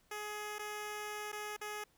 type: tone with dropouts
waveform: 10% pulse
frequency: 420 Hz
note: G#4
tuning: 19 cents sharp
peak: -32 dBFS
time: 0.11-1.84 s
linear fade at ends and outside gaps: 5 ms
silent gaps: 0.585-0.592 / 1.319-1.327 / 1.566-1.612 s
effects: pink hiss -71 dBFS RMS until 1.97 s